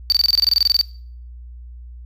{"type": "tone bursts", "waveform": "triangle", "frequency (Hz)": 4598, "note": "D8", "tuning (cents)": -37, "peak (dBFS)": -10, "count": 16, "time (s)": [0.1, 0.812], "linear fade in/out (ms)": 0, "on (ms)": 22, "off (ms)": 24, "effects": ["noise-tail reverb RT60 0.5 s tail -21 dB re dry", "added 60 Hz sine -34 dBFS peak until 2.05 s"]}